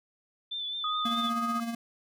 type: tone with vibrato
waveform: sine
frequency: 3520 Hz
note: A7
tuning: in tune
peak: -32 dBFS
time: 0.51-1.3 s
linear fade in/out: 10 ms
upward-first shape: triangle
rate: 4.8 Hz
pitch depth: 42 cents each way
type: tone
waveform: sine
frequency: 1244.5 Hz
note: D#6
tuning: in tune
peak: -29 dBFS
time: 0.84-1.6 s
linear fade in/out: 2 ms
type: tone with tremolo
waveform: square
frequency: 232.1 Hz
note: A#3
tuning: 7 cents flat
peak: -30 dBFS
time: 1.05-1.75 s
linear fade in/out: 5 ms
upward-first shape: sine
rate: 16 Hz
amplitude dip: 50%
effects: none